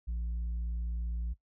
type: tone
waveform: sine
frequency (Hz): 57.7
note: A#1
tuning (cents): -17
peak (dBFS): -29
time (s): 0.07-1.34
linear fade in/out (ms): 20
effects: noise-tail reverb RT60 0.1 s tail -17 dB re dry + tanh soft clip ceiling -31 dBFS